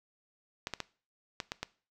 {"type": "clicks", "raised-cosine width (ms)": 0.2, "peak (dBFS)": -17, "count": 6, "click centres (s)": [0.671, 0.737, 0.803, 1.402, 1.519, 1.63], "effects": ["noise-tail reverb RT60 0.4 s tail -20 dB re dry"]}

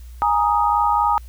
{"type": "chord", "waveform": "sine", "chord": "Ab suspended second", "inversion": "none", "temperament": "just", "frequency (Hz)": [830.6, 934.4, 1245.9], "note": ["Ab5", "Bb5", "Eb6"], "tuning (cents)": [0, 4, 2], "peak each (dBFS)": [-19, -19, -20], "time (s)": [0.22, 1.18], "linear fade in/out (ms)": 0, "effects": ["added 60 Hz sine -35 dBFS peak until 1.28 s", "white hiss -54 dBFS RMS until 1.28 s"]}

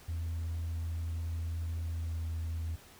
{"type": "tone with pitch glide", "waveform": "sine", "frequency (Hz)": [82.8, 81.8], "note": ["E2", "E2"], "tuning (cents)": [8, -13], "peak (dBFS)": -31, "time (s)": [0.08, 2.76], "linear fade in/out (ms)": 10, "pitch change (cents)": -21, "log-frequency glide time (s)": [1.93, 2.19], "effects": ["tanh soft clip ceiling -31 dBFS", "pink hiss -56 dBFS RMS until 2.99 s"]}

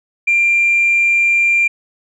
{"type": "tone", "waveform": "sine", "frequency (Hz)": 2380, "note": "D7", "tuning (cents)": 22, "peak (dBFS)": -9, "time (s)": [0.27, 1.68], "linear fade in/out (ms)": 10, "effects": ["tanh soft clip ceiling -6 dBFS"]}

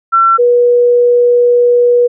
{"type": "tone pair in turn", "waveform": "sine", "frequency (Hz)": [1350, 484.5], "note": ["E6", "B4"], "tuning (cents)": [41, -33], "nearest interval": "octave + tritone", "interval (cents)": 1774, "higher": "first", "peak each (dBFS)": -5, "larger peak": "neither", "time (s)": [[0.12, 0.38], [0.38, 2.08]], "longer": "second", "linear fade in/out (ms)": 20, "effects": []}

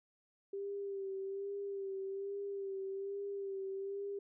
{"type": "tone with vibrato", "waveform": "sine", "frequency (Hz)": 393.7, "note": "G4", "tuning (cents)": 8, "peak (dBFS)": -38, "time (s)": [0.53, 4.19], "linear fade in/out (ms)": 5, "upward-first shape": "sine", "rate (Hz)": 1.2, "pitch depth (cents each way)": 34, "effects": []}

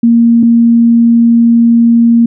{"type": "tone pair in turn", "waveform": "sine", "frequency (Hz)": [233.1, 233.1], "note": ["A#3", "A#3"], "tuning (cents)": [0, 0], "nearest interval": "unison", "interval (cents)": 0, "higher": "neither", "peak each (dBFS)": -3, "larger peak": "neither", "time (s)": [[0.03, 0.43], [0.43, 2.26]], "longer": "second", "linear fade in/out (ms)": 5, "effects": []}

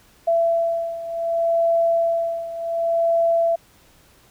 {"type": "beating tone pair", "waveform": "sine", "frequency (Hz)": [670, 670.67], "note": ["E5", "E5"], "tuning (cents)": [28, 30], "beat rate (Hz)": 0.67, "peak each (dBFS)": [-19, -23], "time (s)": [0.27, 3.56], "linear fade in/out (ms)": 10, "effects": ["pink hiss -54 dBFS RMS until 4.3 s"]}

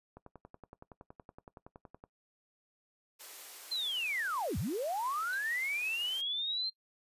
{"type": "click train", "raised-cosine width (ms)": 1, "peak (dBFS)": -35, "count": 21, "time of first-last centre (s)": [0.17, 2.039], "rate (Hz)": 10.7}
{"type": "high-pass noise", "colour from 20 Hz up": "white", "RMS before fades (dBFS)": -49, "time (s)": [3.19, 6.22], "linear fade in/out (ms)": 20, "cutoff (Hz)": 340, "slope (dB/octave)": 24}
{"type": "linear two-way sweep", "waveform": "sine", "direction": "down then up", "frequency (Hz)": [4186, 68.6, 4186], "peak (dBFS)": -32, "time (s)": [3.71, 6.7], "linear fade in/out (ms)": 10, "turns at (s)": 4.58}
{"type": "tone with exponential decay", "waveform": "triangle", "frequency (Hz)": 4014, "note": "B7", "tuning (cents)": 27, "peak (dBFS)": -40, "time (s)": [5.33, 5.41], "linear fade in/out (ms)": 1, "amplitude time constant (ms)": 16}
{"effects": ["noise-tail reverb RT60 0.1 s tail -19 dB re dry", "resampled to 32000 Hz"]}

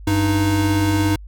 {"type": "tone pair together", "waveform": "square", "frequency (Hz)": [97.64, 310], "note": ["G2", "D#4"], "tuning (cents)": [-6, -6], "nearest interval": "octave + minor sixth", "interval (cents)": 2000, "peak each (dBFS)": -19, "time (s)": [0.07, 1.16], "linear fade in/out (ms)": 5, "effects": ["added 50 Hz sine -34 dBFS peak until 1.27 s"]}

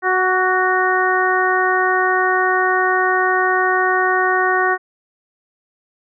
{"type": "harmonic tone with a mistuned harmonic", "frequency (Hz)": 370, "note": "F#4", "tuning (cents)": 0, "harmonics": [1, 2, 3, 4, 5], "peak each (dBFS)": [-20, -20, -20, -20, -20], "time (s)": [0.02, 4.78], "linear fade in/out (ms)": 50, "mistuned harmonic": 3, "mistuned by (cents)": 21, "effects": []}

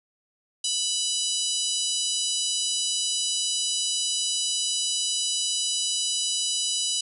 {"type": "harmonic tone", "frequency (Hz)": 987.8, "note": "B5", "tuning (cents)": 0, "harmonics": [3, 4, 5, 6, 7, 8, 9, 10], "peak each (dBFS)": [-30, -31, -32, -33, -33, -34, -35, -35], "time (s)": [0.64, 7.01], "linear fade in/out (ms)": 5, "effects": []}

